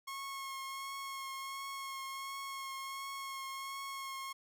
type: tone with vibrato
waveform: sawtooth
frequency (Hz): 1087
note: C#6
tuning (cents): -34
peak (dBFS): -37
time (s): 0.07-4.33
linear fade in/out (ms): 10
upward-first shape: triangle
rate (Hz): 1.4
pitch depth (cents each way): 18
effects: none